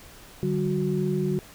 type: tone cluster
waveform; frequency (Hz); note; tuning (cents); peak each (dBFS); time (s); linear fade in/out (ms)
sine; 150.2 / 192.7 / 366.7; D3 / G3 / F#4; +39 / -29 / -15; -27; 0.43-1.39; 0
effects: pink hiss -48 dBFS RMS until 1.54 s